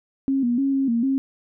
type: tone with pitch steps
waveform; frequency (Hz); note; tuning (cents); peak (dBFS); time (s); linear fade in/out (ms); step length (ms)
sine; 270.7 / 240.2 / 273.9 / 270.7 / 232.6 / 269.3; C#4 / B3 / C#4 / C#4 / A#3 / C#4; -41 / -48 / -21 / -41 / -4 / -50; -18; 0.28-1.18; 0; 150
effects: none